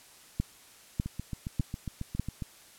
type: two click trains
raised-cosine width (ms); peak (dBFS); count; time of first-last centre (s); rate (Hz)
5; -15 / -22; 4 / 11; 0.4-2.196 / 1.06-2.422; 1.67 / 7.34
effects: white hiss -55 dBFS RMS until 2.78 s + low-pass 12000 Hz 12 dB/octave